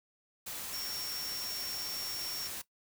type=tone in noise; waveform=sine; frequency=5500 Hz; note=F8; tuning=27 cents flat; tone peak=-39 dBFS; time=0.73-2.48 s; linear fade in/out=10 ms; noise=white; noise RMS=-41 dBFS; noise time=0.46-2.62 s; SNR=-1 dB; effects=noise-tail reverb RT60 0.1 s tail -17 dB re dry